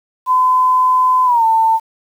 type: tone with pitch glide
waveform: sine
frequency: 1017 to 895.6 Hz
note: C6 to A5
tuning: -50 to +30 cents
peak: -9 dBFS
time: 0.26-1.8 s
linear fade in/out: 50 ms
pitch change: -220 cents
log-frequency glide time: 1.25-1.44 s
effects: 7-bit